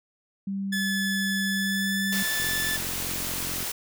sine tone, 196 Hz, G3, in tune, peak -27 dBFS, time 0.47-2.23 s, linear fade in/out 5 ms
sawtooth tone with pitch glide, 1724 to 1749.1 Hz, A6 to A6, -36 to -11 cents, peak -23 dBFS, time 0.72-2.77 s, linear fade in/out 10 ms, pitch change +25 cents, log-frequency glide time 1.47-2.07 s
white noise, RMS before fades -31 dBFS, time 2.12-3.72 s, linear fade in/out 5 ms
click train, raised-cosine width 3 ms, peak -26 dBFS, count 56, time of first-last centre 2.4-3.628 s, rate 44.8 Hz
effects none

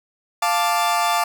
40% pulse chord, D minor, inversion first, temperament equal, 698.5 / 880 / 1174.7 Hz, F5 / A5 / D6, 0 / 0 / 0 cents, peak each -21 dBFS, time 0.42-1.24 s, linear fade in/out 5 ms, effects none

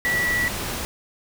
sine tone in noise, 1948 Hz, B6, 24 cents flat, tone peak -20 dBFS, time 0.05-0.48 s, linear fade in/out 0 ms, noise pink, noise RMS -29 dBFS, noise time 0.05-0.85 s, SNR +6 dB, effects none

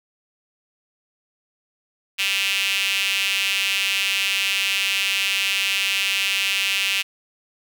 sawtooth tone with high-pass filter, 196 Hz, G3, in tune, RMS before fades -22 dBFS, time 2.18-7.03 s, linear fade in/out 20 ms, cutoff 2700 Hz, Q 4.5, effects none

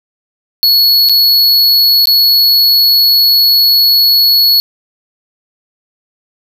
square tone with dropouts, 4375 Hz, C#8, 24 cents flat, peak -6 dBFS, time 0.63-4.6 s, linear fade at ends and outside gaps 0 ms, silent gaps 1.088-1.095 / 2.056-2.072 s, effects none

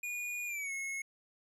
square tone with pitch glide, 2444 to 2177 Hz, D#7 to C#7, -32 to -32 cents, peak -37 dBFS, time 0.03-1.02 s, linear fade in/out 5 ms, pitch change -200 cents, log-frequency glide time 0.46-0.72 s, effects resampled to 32000 Hz

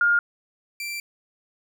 sine / sawtooth tone pair in turn, 1415 / 2350 Hz, F6 / D7, +22 / +1 cents, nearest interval major sixth, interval 879 cents, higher second, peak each -16 / -26 dBFS, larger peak first, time 0.01-0.19 / 0.8-1 s, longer second, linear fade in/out 2 ms, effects none

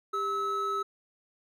triangle tone pair together, 397.6 / 1295.5 Hz, G4 / E6, +25 / -30 cents, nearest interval octave + minor sixth, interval 2045 cents, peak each -33 / -27 dBFS, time 0.13-0.83 s, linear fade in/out 10 ms, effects none

